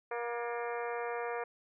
harmonic tone with a mistuned harmonic, 237.4 Hz, A#3, 32 cents sharp, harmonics 2 / 3 / 4 / 5 / 6 / 7 / 8 / 9 / 10, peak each -37 / -41 / -43 / -45 / -47 / -48 / -49 / -50 / -51 dBFS, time 0.11-1.44 s, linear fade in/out 5 ms, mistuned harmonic 8, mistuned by -71 cents, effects none

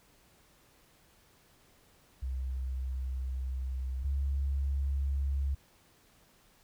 sine tone pair in turn, 64.8 / 68.93 Hz, C2 / C#2, -16 / -9 cents, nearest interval minor second, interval 107 cents, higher second, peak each -32 / -28 dBFS, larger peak second, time 2.22-4.04 / 4.04-5.55 s, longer first, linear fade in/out 10 ms, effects pink hiss -64 dBFS RMS until 6.63 s

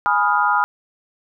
sine chord, F half-diminished seventh, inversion first, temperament equal with one note detuned, 830.6 / 987.8 / 1244.5 / 1405 Hz, Ab5 / Cb6 / Eb6 / F6, 0 / 0 / 0 / +10 cents, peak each -20 dBFS, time 0.06-0.64 s, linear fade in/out 0 ms, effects none

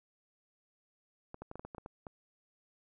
clicks, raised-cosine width 1 ms, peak -30 dBFS, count 10, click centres 1.344 / 1.42 / 1.514 / 1.556 / 1.595 / 1.65 / 1.748 / 1.782 / 1.861 / 2.068 s, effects none

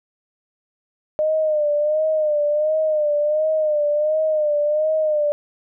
sine tone with vibrato, 608 Hz, D#5, 40 cents flat, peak -16 dBFS, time 1.19-5.32 s, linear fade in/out 0 ms, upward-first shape sine, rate 1.4 Hz, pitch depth 59 cents each way, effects none

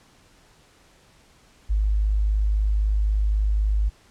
sine tone, 51.91 Hz, G#1, in tune, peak -18 dBFS, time 1.69-3.9 s, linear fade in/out 20 ms, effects pink hiss -56 dBFS RMS until 4.1 s + low-pass 9000 Hz 12 dB/octave

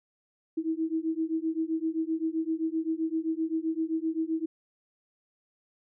sine beating tone pair, 318.4 / 326.1 Hz, D#4 / E4, +40 / -19 cents, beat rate 7.7 Hz, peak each -30 dBFS, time 0.57-4.46 s, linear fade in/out 10 ms, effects none

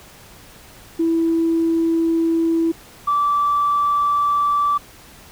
sine tone pair in turn, 329.6 / 1161.4 Hz, E4 / D6, 0 / -20 cents, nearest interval octave + minor seventh, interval 2180 cents, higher second, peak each -14 dBFS, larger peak neither, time 0.99-2.72 / 3.07-4.78 s, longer first, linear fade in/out 10 ms, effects tanh soft clip ceiling -10 dBFS + pink hiss -44 dBFS RMS until 5.31 s

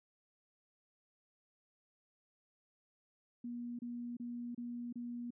sine tone bursts, 240 Hz, B3, 49 cents flat, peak -40 dBFS, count 5, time 3.44-5.306 s, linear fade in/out 5 ms, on 350 ms, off 29 ms, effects none

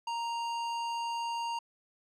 square tone, 932.3 Hz, A#5, in tune, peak -33 dBFS, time 0.07-1.59 s, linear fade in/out 5 ms, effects low-pass 6000 Hz 12 dB/octave

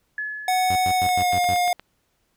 sine tone with exponential decay, 1708 Hz, G#6, 48 cents sharp, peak -24 dBFS, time 0.18-1.43 s, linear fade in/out 2 ms, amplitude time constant 270 ms
square tone with pitch glide, 740 to 712.7 Hz, F#5 to F5, 0 to +35 cents, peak -19 dBFS, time 0.48-1.73 s, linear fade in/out 2 ms, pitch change -65 cents, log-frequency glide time 0.94-1.38 s
sawtooth tone bursts, 92.5 Hz, F#2, in tune, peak -24 dBFS, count 6, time 0.7-1.546 s, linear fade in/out 5 ms, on 61 ms, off 96 ms
click train, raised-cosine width 0.3 ms, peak -21 dBFS, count 7, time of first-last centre 1.09-1.796 s, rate 8.5 Hz
effects pink hiss -69 dBFS RMS until 2.36 s

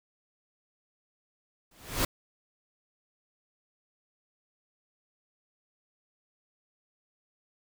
pink noise with exponential growth, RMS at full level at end -24 dBFS, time 1.71-2.05 s, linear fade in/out 5 ms, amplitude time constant 73 ms, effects none

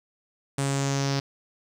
sawtooth tone with low-pass filter sweep, 138.3 Hz, C#3, 4 cents flat, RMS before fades -26 dBFS, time 0.58-1.2 s, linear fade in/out 5 ms, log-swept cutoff 8900 to 5000 Hz, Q 4.1, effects 9-bit

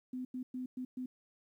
sine tone bursts at uneven times, 253.9 Hz, B3, 48 cents sharp, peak -37 dBFS, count 5, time 0.13-0.25 / 0.34-0.43 / 0.54-0.66 / 0.77-0.85 / 0.97-1.06 s, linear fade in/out 5 ms, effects 12-bit

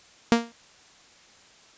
sawtooth tone with exponential decay, 233.1 Hz, A#3, in tune, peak -9 dBFS, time 0.32-0.52 s, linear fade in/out 0 ms, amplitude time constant 42 ms, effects white hiss -54 dBFS RMS until 1.77 s + resampled to 16000 Hz

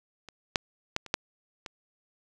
clicks, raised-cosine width 0.2 ms, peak -27 / -6 / -10 / -26 / -7 / -21 dBFS, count 6, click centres 0.287 / 0.558 / 0.964 / 1.063 / 1.141 / 1.662 s, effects none

